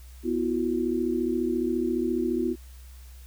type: chord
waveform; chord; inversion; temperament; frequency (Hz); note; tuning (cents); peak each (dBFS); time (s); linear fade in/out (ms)
sine; B suspended fourth; none; equal with one note detuned; 246.9 / 329.6 / 364.1; B3 / E4 / F#4; 0 / 0 / -28; -28; 0.23-2.56; 50
effects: added 63 Hz sine -43 dBFS peak until 3.26 s + white hiss -56 dBFS RMS until 3.26 s